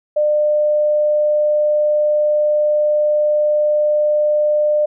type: tone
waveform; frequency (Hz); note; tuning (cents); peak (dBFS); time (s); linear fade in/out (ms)
sine; 600; D5; +37; -12; 0.16-4.86; 10
effects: none